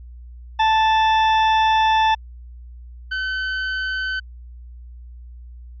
40% pulse tone pair in turn, 879 / 1524.3 Hz, A5 / G6, -2 / -49 cents, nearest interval minor seventh, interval 953 cents, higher second, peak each -13 / -21 dBFS, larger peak first, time 0.59-2.15 / 3.11-4.2 s, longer first, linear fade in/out 10 ms, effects added 60 Hz sine -36 dBFS peak until 5.8 s + resampled to 11025 Hz

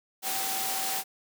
sine tone in noise, 770 Hz, G5, 31 cents flat, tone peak -36 dBFS, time 0.22-1.04 s, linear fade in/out 50 ms, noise white, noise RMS -31 dBFS, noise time 0.22-1.04 s, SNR -8 dB, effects high-pass 200 Hz 12 dB/octave

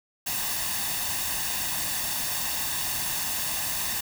white noise with comb filter, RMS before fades -29 dBFS, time 0.26-4.01 s, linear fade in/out 10 ms, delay 1.1 ms, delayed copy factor +0.6, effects none

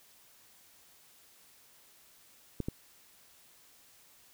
clicks, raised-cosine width 3 ms, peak -20 dBFS, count 2, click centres 2.603 / 2.685 s, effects white hiss -61 dBFS RMS until 4.33 s

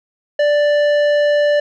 sine tone with tanh clipping, 587.3 Hz, D5, in tune, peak -13 dBFS, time 0.39-1.6 s, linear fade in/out 5 ms, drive 12 dB, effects none

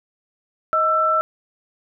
sine tone pair together, 628 / 1331.9 Hz, D#5 / E6, +16 / +17 cents, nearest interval octave + minor second, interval 1301 cents, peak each -22 / -16 dBFS, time 0.73-1.21 s, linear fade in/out 0 ms, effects none

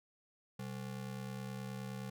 square ring-modulated tone, 160 Hz, D#3, 49 cents sharp, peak -39 dBFS, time 0.59-2.1 s, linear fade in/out 5 ms, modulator 34.8 Hz, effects none

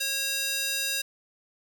square tone with high-pass filter, 545 Hz, C#5, 29 cents flat, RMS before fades -29 dBFS, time 0-1.02 s, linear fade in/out 10 ms, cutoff 2900 Hz, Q 0.85, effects none

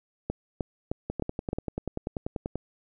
two click trains, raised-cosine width 2 ms, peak -15 / -17 dBFS, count 5 / 16, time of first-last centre 0.3-1.531 / 1.1-2.556 s, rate 3.25 / 10.3 Hz, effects none

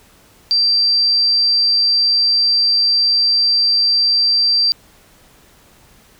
sine tone, 4699 Hz, D8, in tune, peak -11 dBFS, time 0.51-4.72 s, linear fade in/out 0 ms, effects pink hiss -49 dBFS RMS until 6.19 s

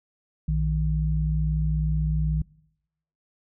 sine tone pair together, 59.32 / 155.56 Hz, A#1 / D#3, +31 / 0 cents, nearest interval octave + perfect fourth, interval 1669 cents, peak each -24 dBFS, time 0.48-2.42 s, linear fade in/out 5 ms, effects noise-tail reverb RT60 0.8 s tail -23 dB re dry

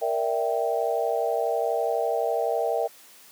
sine chord, E half-diminished seventh, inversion second, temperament equal, 466.2 / 587.3 / 659.3 / 784 Hz, Bb4 / D5 / E5 / G5, 0 / 0 / 0 / 0 cents, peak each -27 / -30 / -27 / -29 dBFS, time 0.01-2.88 s, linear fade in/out 20 ms, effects white hiss -51 dBFS RMS until 3.31 s + high-pass 200 Hz 12 dB/octave

